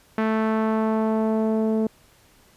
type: tone with low-pass filter sweep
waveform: sawtooth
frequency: 219.8 Hz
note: A3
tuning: 2 cents flat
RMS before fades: -22 dBFS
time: 0.18-1.87 s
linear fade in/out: 2 ms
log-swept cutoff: 1800 to 480 Hz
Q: 1.3
effects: pink hiss -56 dBFS RMS until 2.56 s + resampled to 32000 Hz